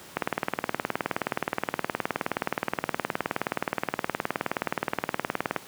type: click train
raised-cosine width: 0.5 ms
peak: -9 dBFS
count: 104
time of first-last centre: 0.17-5.563 s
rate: 19.1 Hz
effects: pink hiss -46 dBFS RMS until 5.67 s + high-pass 150 Hz 12 dB/octave